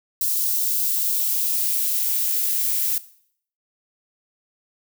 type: noise with high-pass filter sweep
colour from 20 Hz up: violet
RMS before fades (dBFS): -22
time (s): 0.21-2.98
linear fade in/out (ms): 2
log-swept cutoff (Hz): 4200 to 1500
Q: 0.98
effects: noise-tail reverb RT60 0.6 s tail -17 dB re dry